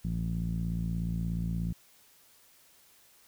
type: tone with low-pass filter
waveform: sawtooth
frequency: 56.8 Hz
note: A#1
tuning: 44 cents flat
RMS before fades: -32 dBFS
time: 0.04-1.73 s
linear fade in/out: 10 ms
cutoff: 180 Hz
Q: 4.3
effects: white hiss -61 dBFS RMS until 3.27 s